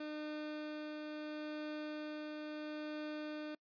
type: tone with tremolo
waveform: 30% pulse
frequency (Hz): 303.2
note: D#4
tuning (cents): -45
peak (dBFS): -38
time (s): 0-3.55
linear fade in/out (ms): 5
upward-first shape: triangle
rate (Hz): 0.74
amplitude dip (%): 25
effects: noise-tail reverb RT60 0.1 s tail -26 dB re dry + resampled to 11025 Hz